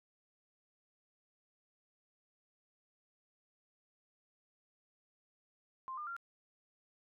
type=tone with pitch steps; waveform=sine; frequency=1048 / 1203.8 / 1382.8 Hz; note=C6 / D6 / F6; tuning=+2 / +42 / -18 cents; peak=-40 dBFS; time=5.88-6.165 s; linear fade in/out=0 ms; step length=95 ms; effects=none